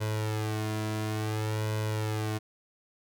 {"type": "tone with flanger", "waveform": "sawtooth", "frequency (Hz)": 108, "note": "A2", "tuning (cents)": -32, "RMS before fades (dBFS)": -31, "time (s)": [0, 2.39], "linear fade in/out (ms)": 20, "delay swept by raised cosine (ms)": [2, 2.97], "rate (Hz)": 0.57, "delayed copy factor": 0.95, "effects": []}